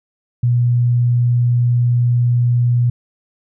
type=tone; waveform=sine; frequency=121.2 Hz; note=B2; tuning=32 cents flat; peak=-11 dBFS; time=0.43-2.9 s; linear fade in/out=5 ms; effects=none